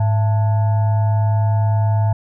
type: tone with frequency modulation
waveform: sine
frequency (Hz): 105.3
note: G#2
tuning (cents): +24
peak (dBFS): -13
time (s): 0-2.13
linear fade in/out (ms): 5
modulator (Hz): 780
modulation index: 0.38
effects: none